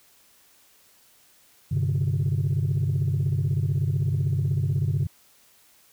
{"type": "chord", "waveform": "sine", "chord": "G suspended fourth", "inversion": "none", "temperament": "equal", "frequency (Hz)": [98, 130.81, 146.83], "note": ["G2", "C3", "D3"], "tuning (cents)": [0, 0, 0], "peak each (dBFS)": -24, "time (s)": [1.71, 5.07], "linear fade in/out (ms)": 10, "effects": ["tanh soft clip ceiling -17 dBFS", "white hiss -58 dBFS RMS until 5.92 s"]}